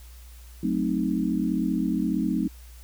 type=chord; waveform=sine; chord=F# diminished seventh; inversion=none; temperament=equal; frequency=185 / 220 / 261.6 / 311.1 Hz; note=F#3 / A3 / C4 / Eb4; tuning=0 / 0 / 0 / 0 cents; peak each=-28 dBFS; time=0.63-2.48 s; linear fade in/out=5 ms; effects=added 60 Hz sine -43 dBFS peak until 2.83 s + white hiss -54 dBFS RMS until 2.83 s